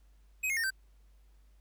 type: tone with pitch steps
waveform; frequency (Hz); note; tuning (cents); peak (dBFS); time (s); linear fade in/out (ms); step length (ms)
square; 2528 / 2150 / 1829.3 / 1556.2; D#7 / C7 / A#6 / G6; +27 / +47 / -33 / -13; -30; 0.43-0.706; 10; 69
effects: added 50 Hz sine -58 dBFS peak until 1.6 s + pink hiss -74 dBFS RMS until 1.6 s